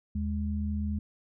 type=tone pair together; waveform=sine; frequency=77.8 / 207.7 Hz; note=D#2 / G#3; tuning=0 / 0 cents; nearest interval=octave + perfect fourth; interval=1700 cents; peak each=-30 / -32 dBFS; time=0.15-0.99 s; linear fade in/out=5 ms; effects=none